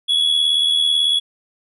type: tone with amplitude modulation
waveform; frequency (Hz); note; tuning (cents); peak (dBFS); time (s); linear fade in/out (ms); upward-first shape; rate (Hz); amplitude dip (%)
triangle; 3372; G#7; +26; -10; 0.08-1.2; 20; sine; 78.1; 55
effects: resampled to 32000 Hz